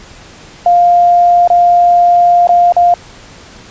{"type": "tone with dropouts", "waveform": "sine", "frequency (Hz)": 701, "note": "F5", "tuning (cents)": 6, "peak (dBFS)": -4, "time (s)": [0.66, 2.94], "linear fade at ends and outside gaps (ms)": 2, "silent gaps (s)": [[1.476, 1.501], [2.472, 2.491], [2.723, 2.765]], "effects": ["pink hiss -36 dBFS RMS until 3.7 s", "resampled to 16000 Hz"]}